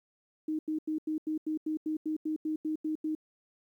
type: tone bursts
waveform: sine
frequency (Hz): 311.1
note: D#4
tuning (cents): 0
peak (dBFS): -29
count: 14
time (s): 0.48-3.151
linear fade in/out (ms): 5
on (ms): 110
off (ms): 87
effects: 11-bit